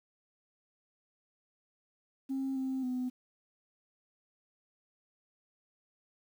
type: tone with pitch steps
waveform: sine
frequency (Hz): 267.9 / 263.3 / 252.2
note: C4 / C4 / B3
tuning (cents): +41 / +11 / +36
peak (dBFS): -30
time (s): 2.29-3.1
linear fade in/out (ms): 20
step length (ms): 270
effects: tanh soft clip ceiling -29 dBFS + 10-bit